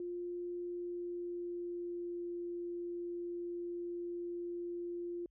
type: tone with pitch glide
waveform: sine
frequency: 351.4 to 347.8 Hz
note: F4 to F4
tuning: +11 to -7 cents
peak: -38 dBFS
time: 0-5.26 s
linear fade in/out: 2 ms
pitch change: -18 cents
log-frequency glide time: 0.57-2.35 s
effects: added 50 Hz sine -70 dBFS peak until 5.3 s